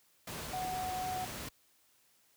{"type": "tone in noise", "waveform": "sine", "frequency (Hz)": 740, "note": "F#5", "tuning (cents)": 0, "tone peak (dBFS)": -35, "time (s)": [0.53, 1.25], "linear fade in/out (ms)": 5, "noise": "pink", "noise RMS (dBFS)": -42, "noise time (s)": [0.27, 1.49], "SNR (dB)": 4, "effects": ["white hiss -69 dBFS RMS until 2.36 s", "high-pass 60 Hz 12 dB/octave"]}